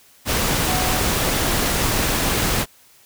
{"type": "tone in noise", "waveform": "sine", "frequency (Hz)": 739, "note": "F#5", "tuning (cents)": -2, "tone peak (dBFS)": -26, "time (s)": [0.64, 1.04], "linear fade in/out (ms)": 50, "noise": "pink", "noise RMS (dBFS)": -20, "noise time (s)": [0.25, 2.66], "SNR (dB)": -9, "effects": ["white hiss -52 dBFS RMS until 3.05 s"]}